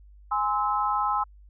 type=chord; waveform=sine; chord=Ab augmented; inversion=none; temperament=just; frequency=830.6 / 1038.3 / 1297.8 Hz; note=Ab5 / C6 / E6; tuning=0 / -14 / -27 cents; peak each=-27 dBFS; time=0.31-1.24 s; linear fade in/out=10 ms; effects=added 50 Hz sine -48 dBFS peak until 1.49 s